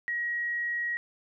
sine tone, 1900 Hz, A#6, 33 cents sharp, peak -28 dBFS, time 0.08-0.97 s, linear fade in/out 0 ms, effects none

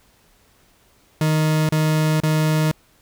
40% pulse tone bursts, 155.56 Hz, D#3, in tune, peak -15 dBFS, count 3, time 1.21-2.714 s, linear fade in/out 2 ms, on 480 ms, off 32 ms, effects pink hiss -57 dBFS RMS until 3.01 s

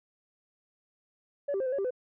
sine tone with pitch steps, 569 / 390.6 / 526 / 509 / 555 / 393.1 / 504 Hz, C#5 / G4 / C5 / C5 / C#5 / G4 / B4, +45 / -6 / +9 / -48 / +2 / +5 / +35 cents, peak -26 dBFS, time 1.48-1.907 s, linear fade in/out 10 ms, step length 61 ms, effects tanh soft clip ceiling -25 dBFS

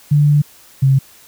sine tone pair in turn, 146.83 / 134.98 Hz, D3 / C#3, 0 / -46 cents, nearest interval minor second, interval 146 cents, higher first, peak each -8 dBFS, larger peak neither, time 0.11-0.42 / 0.82-0.99 s, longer first, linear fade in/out 10 ms, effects white hiss -45 dBFS RMS until 1.27 s

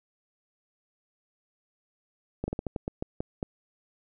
slowing click train, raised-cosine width 2 ms, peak -17 dBFS, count 10, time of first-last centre 2.44-3.428 s, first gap 40 ms, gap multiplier 1.24, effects none

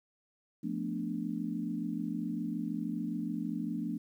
sine chord, B half-diminished seventh, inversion second, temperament equal, 174.61 / 220 / 246.9 / 293.7 Hz, F3 / A3 / B3 / D4, 0 / 0 / 0 / 0 cents, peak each -39 / -37 / -39 / -38 dBFS, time 0.63-3.98 s, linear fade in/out 10 ms, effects 11-bit

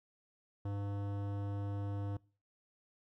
sine tone with hard clipping, 100.6 Hz, G2, 45 cents sharp, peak -38 dBFS, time 0.65-2.17 s, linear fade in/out 5 ms, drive 17 dB, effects noise-tail reverb RT60 0.4 s tail -24 dB re dry

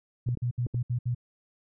sine tone bursts, 121.6 Hz, B2, 26 cents flat, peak -25 dBFS, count 6, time 0.26-1.148 s, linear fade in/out 10 ms, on 93 ms, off 66 ms
clicks, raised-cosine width 3 ms, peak -24 dBFS, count 4, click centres 0.288 / 0.373 / 0.666 / 0.745 s
effects none

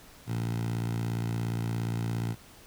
10% pulse tone with high-pass filter, 57.2 Hz, A#1, 32 cents flat, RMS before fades -31 dBFS, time 0.26-2.36 s, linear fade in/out 50 ms, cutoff 120 Hz, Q 4.1, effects pink hiss -53 dBFS RMS until 2.66 s

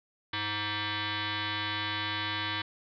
sine tone with frequency modulation, 938 Hz, A#5, 11 cents sharp, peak -30 dBFS, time 0.33-2.62 s, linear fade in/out 5 ms, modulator 419 Hz, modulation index 7.3, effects none

